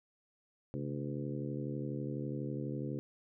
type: harmonic tone with a mistuned harmonic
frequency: 72.1 Hz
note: D2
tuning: 31 cents flat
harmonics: 2 / 3 / 4 / 5 / 6 / 7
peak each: -39 / -43 / -42 / -45 / -48 / -47 dBFS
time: 0.74-2.99 s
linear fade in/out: 0 ms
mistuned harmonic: 2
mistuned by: -120 cents
effects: none